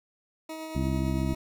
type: tone with tremolo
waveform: 20% pulse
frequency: 317.6 Hz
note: D#4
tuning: 36 cents sharp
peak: -30 dBFS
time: 0.49-1.35 s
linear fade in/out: 5 ms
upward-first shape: triangle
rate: 8.9 Hz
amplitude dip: 30%
type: harmonic tone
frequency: 66.3 Hz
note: C2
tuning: 23 cents sharp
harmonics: 1 / 2 / 3 / 4 / 5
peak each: -30 / -30 / -32 / -33 / -34 dBFS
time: 0.75-1.34 s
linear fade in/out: 5 ms
effects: none